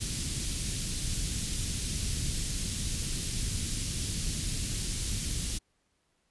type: band-stop noise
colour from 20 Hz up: pink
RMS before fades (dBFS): -32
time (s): 0-5.59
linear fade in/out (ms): 20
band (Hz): 180 to 4100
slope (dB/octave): 12
effects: pink hiss -74 dBFS RMS until 6.3 s + resampled to 24000 Hz